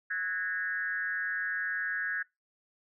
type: tone with frequency modulation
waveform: sine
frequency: 1649 Hz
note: G#6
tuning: 13 cents flat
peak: -30 dBFS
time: 0.1-2.23 s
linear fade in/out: 10 ms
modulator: 172 Hz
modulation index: 1
effects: noise-tail reverb RT60 0.2 s tail -23 dB re dry